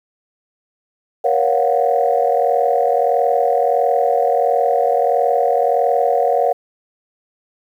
sine chord, Gb major seventh, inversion first, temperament equal with one note detuned, 474 / 554.4 / 698.5 / 740 Hz, Bb4 / Db5 / F5 / Gb5, +29 / 0 / 0 / 0 cents, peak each -18 dBFS, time 1.24-6.53 s, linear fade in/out 10 ms, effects tanh soft clip ceiling -3 dBFS + 8-bit

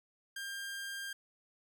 sawtooth tone, 1599 Hz, G6, 34 cents sharp, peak -36 dBFS, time 0.36-1.13 s, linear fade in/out 5 ms, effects none

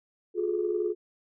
sine tone cluster, 356.1 / 407.8 / 427 Hz, F4 / G#4 / G#4, +34 / -32 / +48 cents, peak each -28 / -34 / -29 dBFS, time 0.34-0.95 s, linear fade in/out 50 ms, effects tanh soft clip ceiling -16 dBFS

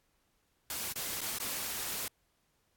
white noise with dropouts, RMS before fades -37 dBFS, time 0.7-2.08 s, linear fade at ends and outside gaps 2 ms, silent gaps 0.926-0.958 / 1.208-1.214 / 1.385-1.4 s, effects pink hiss -75 dBFS RMS until 2.76 s + AAC 64 kbps

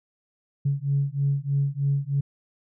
sine beating tone pair, 138.59 / 141.79 Hz, C#3 / C#3, 0 / +40 cents, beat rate 3.2 Hz, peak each -24 dBFS, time 0.65-2.21 s, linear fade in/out 10 ms, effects tanh soft clip ceiling -14 dBFS

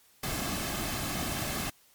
pink noise with comb filter, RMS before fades -33 dBFS, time 0.23-1.7 s, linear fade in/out 5 ms, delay 2.1 ms, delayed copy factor -0.5, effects white hiss -62 dBFS RMS until 1.94 s + MP3 96 kbps

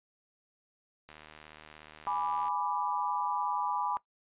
click train, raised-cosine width 0.3 ms, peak -33 dBFS, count 108, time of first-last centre 1.09-2.481 s, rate 76.9 Hz
sine chord, G# diminished, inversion none, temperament equal, 830.6 / 987.8 / 1174.7 Hz, G#5 / B5 / D6, 0 / 0 / 0 cents, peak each -34 / -33 / -36 dBFS, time 2.07-3.97 s, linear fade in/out 0 ms
effects noise-tail reverb RT60 0.1 s tail -18 dB re dry + resampled to 8000 Hz

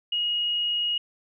sine tone, 2883 Hz, F#7, 46 cents flat, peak -23 dBFS, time 0.12-0.98 s, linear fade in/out 5 ms, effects none

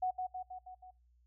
sine tone with echo, 739 Hz, F#5, 2 cents flat, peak -30 dBFS, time 0.02-0.11 s, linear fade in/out 10 ms, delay 160 ms, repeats 5, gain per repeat -4 dB, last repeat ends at 0.91 s, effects noise-tail reverb RT60 0.3 s tail -25 dB re dry + added 60 Hz sine -65 dBFS peak until 1.26 s

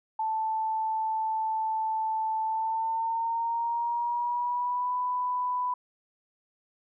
sine tone with pitch glide, 880 to 993.5 Hz, A5 to B5, 0 to +10 cents, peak -26 dBFS, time 0.19-5.74 s, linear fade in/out 5 ms, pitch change +210 cents, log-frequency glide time 2.44-4.94 s, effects none

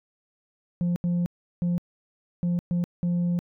sine tone bursts at uneven times, 174.61 Hz, F3, in tune, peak -19 dBFS, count 6, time 0.81-0.96 / 1.04-1.26 / 1.62-1.78 / 2.43-2.59 / 2.71-2.84 / 3.03-3.39 s, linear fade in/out 0 ms, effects tanh soft clip ceiling -21 dBFS

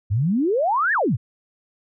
sine exponential two-way sweep, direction up then down, 91.8 to 1864.7 to 91.8 Hz, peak -17 dBFS, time 0.1-1.17 s, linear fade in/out 20 ms, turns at 0.93 s, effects none

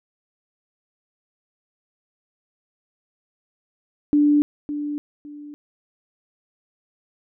sine tone with echo, 293.7 Hz, D4, in tune, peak -13 dBFS, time 4.13-4.42 s, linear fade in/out 0 ms, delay 560 ms, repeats 2, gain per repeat -11 dB, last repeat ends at 5.54 s, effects none

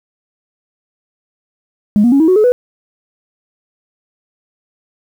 sine tone with pitch steps, 207.7 / 240 / 277.2 / 320.3 / 370.1 / 427.6 / 494 Hz, G#3 / B3 / C#4 / E4 / F#4 / A4 / B4, 0 / -49 / 0 / -50 / 0 / -49 / 0 cents, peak -5 dBFS, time 1.96-2.52 s, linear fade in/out 0 ms, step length 80 ms, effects tanh soft clip ceiling -3 dBFS + 7-bit

